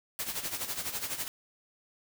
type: noise with tremolo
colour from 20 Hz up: white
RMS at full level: -33 dBFS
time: 0.19-1.28 s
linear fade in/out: 0 ms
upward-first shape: sine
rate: 12 Hz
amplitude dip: 70%
effects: none